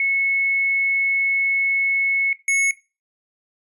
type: tone pair in turn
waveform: sine / square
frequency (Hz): 2196 / 2196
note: C#7 / C#7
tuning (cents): -17 / -17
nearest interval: unison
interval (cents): 0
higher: neither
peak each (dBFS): -17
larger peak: neither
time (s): 0-2.33 / 2.48-2.71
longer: first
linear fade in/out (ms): 2
effects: noise-tail reverb RT60 0.3 s tail -19 dB re dry + resampled to 32000 Hz